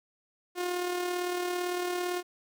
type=tone with amplitude modulation; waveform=sawtooth; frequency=356.7 Hz; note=F4; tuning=37 cents sharp; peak=-24 dBFS; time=0.55-2.23 s; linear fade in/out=50 ms; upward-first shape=sine; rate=37.8 Hz; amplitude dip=40%; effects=none